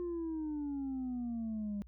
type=exponential sweep; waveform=sine; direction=down; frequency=354.8 to 200.3 Hz; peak=-33 dBFS; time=0-1.82 s; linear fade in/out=0 ms; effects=tanh soft clip ceiling -34 dBFS + added 60 Hz sine -52 dBFS peak until 1.87 s